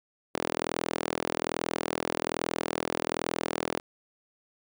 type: tone with high-pass filter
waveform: sawtooth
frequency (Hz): 41.2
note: E1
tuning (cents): 0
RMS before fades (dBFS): -32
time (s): 0.34-3.8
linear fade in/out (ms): 10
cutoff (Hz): 370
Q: 1.2
effects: none